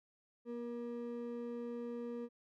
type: ring-modulated tone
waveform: triangle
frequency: 357.1 Hz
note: F4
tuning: 39 cents sharp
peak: -35 dBFS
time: 0.45-2.29 s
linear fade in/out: 50 ms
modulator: 118 Hz
effects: none